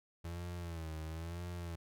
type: tone with vibrato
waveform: 35% pulse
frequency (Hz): 83.2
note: E2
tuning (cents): +17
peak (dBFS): -39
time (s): 0.24-1.76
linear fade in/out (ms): 10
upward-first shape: sine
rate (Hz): 1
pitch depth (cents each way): 96
effects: none